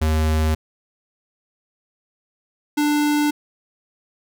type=tone pair in turn; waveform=square; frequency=78.3 / 295.6 Hz; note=D#2 / D4; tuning=+11 / +11 cents; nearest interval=octave + major seventh; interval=2300 cents; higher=second; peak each=-17 / -17 dBFS; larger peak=neither; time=0.01-0.55 / 2.77-3.31 s; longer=neither; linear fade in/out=10 ms; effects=none